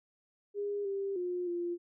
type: tone with pitch steps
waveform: sine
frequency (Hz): 407.5 / 394.2 / 357.2 / 347.5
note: G#4 / G4 / F4 / F4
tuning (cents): -33 / +10 / +39 / -9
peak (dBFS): -32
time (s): 0.54-1.78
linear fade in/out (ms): 50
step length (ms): 310
effects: none